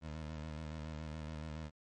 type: tone with vibrato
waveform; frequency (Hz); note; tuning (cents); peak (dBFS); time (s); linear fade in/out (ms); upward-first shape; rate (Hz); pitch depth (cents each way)
20% pulse; 77.78; D#2; 0; -37; 0.01-1.71; 50; square; 7.1; 44
effects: low-pass 6000 Hz 12 dB/octave + MP3 48 kbps